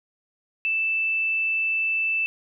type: tone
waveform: sine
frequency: 2644 Hz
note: E7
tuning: 5 cents sharp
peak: -21 dBFS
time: 0.65-2.26 s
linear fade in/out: 0 ms
effects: none